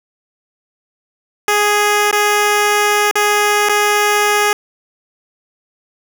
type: tone with dropouts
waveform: 10% pulse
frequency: 415.3 Hz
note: G#4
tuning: in tune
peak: -3 dBFS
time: 1.48-4.53 s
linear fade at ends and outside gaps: 2 ms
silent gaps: 2.112-2.127 / 3.112-3.155 / 3.688-3.694 s
effects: none